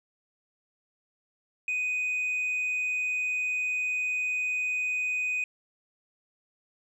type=tone with tanh clipping; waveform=sine; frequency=2495 Hz; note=D#7; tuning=4 cents sharp; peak=-27 dBFS; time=1.68-5.44 s; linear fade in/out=2 ms; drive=1 dB; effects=none